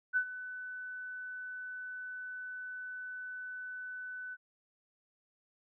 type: tone with ADSR envelope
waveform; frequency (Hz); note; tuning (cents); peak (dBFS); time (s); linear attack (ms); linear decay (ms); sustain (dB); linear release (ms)
sine; 1500; F#6; +23; -25; 0.13-4.37; 36; 75; -15; 41
effects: none